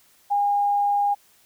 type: tone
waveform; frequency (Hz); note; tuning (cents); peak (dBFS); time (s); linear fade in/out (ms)
sine; 813; G#5; -37; -18; 0.3-1.15; 20
effects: white hiss -58 dBFS RMS until 1.45 s